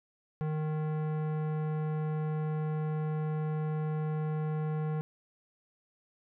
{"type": "tone with tanh clipping", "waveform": "sine", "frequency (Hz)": 154.4, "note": "D#3", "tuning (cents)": -13, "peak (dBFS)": -32, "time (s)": [0.41, 5.01], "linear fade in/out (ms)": 0, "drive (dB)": 17, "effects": []}